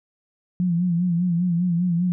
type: tone with vibrato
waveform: sine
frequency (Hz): 174.8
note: F3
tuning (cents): +2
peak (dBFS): -18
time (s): 0.6-2.12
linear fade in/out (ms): 0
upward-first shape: sine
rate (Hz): 5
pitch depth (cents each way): 73
effects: none